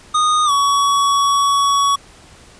square tone with pitch glide, 1234 to 1125.1 Hz, D#6 to C#6, -15 to +25 cents, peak -13 dBFS, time 0.14-1.96 s, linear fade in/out 10 ms, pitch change -160 cents, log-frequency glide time 0.45-0.51 s, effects pink hiss -44 dBFS RMS until 2.59 s + resampled to 22050 Hz

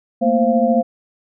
sine tone cluster, 224.1 / 238.1 / 525 / 690 Hz, A3 / A#3 / C5 / F5, +32 / +37 / +6 / -21 cents, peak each -18 dBFS, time 0.21-0.83 s, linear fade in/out 20 ms, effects none

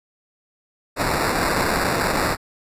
white noise with sample-and-hold, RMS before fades -21 dBFS, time 0.96-2.37 s, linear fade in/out 50 ms, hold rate 3150 Hz, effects resampled to 32000 Hz

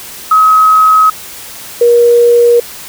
sine tone pair in turn, 1274 / 475.7 Hz, D#6 / A#4, +41 / +35 cents, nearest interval octave + perfect fourth, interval 1706 cents, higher first, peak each -3 dBFS, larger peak neither, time 0.31-1.1 / 1.81-2.6 s, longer neither, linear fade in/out 5 ms, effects white hiss -28 dBFS RMS until 2.88 s

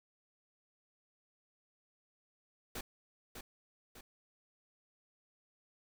pink noise with echo, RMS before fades -42 dBFS, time 2.75-2.81 s, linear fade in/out 5 ms, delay 600 ms, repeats 2, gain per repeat -6 dB, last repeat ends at 4.01 s, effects none

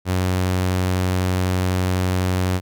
sawtooth tone, 92 Hz, F#2, 9 cents flat, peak -14 dBFS, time 0.05-2.61 s, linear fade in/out 50 ms, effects none

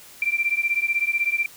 sine beating tone pair, 2349 / 2365 Hz, D7 / D7, 0 / +12 cents, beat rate 16 Hz, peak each -23 dBFS, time 0.22-1.46 s, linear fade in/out 2 ms, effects white hiss -46 dBFS RMS until 1.56 s

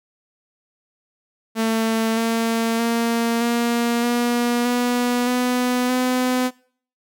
sawtooth tone with pitch steps, 224 / 227.9 / 231.9 / 236 / 240.1 / 244.3 / 248.5 / 252.9 Hz, A3 / A#3 / A#3 / A#3 / B3 / B3 / B3 / B3, +31 / -39 / -9 / +22 / -49 / -19 / +11 / +41 cents, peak -14 dBFS, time 1.55-6.51 s, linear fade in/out 50 ms, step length 620 ms, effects noise-tail reverb RT60 0.5 s tail -22 dB re dry

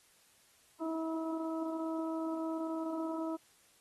harmonic tone, 323.2 Hz, E4, 34 cents flat, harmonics 1 / 2 / 3 / 4, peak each -35 / -41 / -45 / -47 dBFS, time 0.8-3.37 s, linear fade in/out 20 ms, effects white hiss -66 dBFS RMS until 3.8 s + AAC 32 kbps

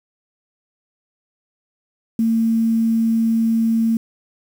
sine tone with quantisation, 226.4 Hz, A3, 50 cents sharp, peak -14 dBFS, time 2.19-3.97 s, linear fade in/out 2 ms, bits 7, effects none

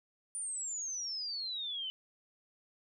sine exponential sweep, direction down, 9400 to 2997 Hz, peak -36 dBFS, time 0.35-1.9 s, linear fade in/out 0 ms, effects none

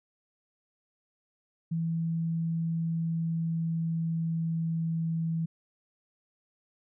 sine tone with pitch glide, 164.81 to 163.67 Hz, E3 to E3, 0 to -12 cents, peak -27 dBFS, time 1.71-5.46 s, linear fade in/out 10 ms, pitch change -12 cents, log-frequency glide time 2.83-5.31 s, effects none

